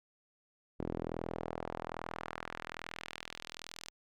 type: tone with band-pass filter sweep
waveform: sawtooth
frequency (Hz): 41.2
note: E1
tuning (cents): 0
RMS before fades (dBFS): -43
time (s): 0.79-3.9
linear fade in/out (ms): 10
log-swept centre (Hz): 330 to 5400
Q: 1.1
effects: none